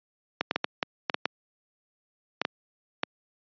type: clicks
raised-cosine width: 0.3 ms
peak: -8 dBFS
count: 11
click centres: 0.41 / 0.511 / 0.56 / 0.644 / 0.828 / 1.098 / 1.144 / 1.256 / 2.416 / 2.451 / 3.034 s
effects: high-pass 200 Hz 12 dB/octave + resampled to 11025 Hz